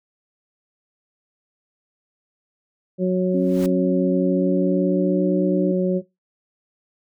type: harmonic tone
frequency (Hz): 183.8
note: F#3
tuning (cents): -11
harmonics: 1 / 2 / 3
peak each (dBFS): -19 / -22 / -24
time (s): 2.98-6.02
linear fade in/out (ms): 50
type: noise with exponential growth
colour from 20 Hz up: pink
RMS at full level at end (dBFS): -32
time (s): 3.31-3.66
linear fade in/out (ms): 0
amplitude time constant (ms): 74
type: tone with pitch glide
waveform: sine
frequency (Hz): 272.3 to 298.7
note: C#4 to D4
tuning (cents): -31 to +29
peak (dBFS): -21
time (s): 3.34-5.72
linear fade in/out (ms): 5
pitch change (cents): +160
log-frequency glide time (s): 4.05-5.29
effects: noise-tail reverb RT60 0.2 s tail -20 dB re dry